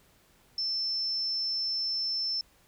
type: tone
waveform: sine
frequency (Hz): 5320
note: E8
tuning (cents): +15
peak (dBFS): -28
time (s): 0.58-2.41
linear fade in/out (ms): 2
effects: pink hiss -63 dBFS RMS until 2.67 s